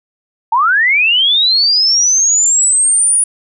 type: linear sweep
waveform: sine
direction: up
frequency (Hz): 859 to 9780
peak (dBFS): -8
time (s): 0.52-3.24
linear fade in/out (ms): 5
effects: none